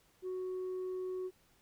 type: tone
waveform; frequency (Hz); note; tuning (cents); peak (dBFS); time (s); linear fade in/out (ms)
sine; 370; F#4; 0; -34; 0.22-1.31; 50
effects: tanh soft clip ceiling -35 dBFS + pink hiss -69 dBFS RMS until 1.61 s